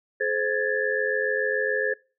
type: tone cluster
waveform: sine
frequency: 427.9 / 521 / 1673 / 1760 Hz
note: A4 / C5 / G#6 / A6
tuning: -48 / -7 / +12 / 0 cents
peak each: -28 dBFS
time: 0.2-1.94 s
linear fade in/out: 10 ms
effects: noise-tail reverb RT60 0.4 s tail -26 dB re dry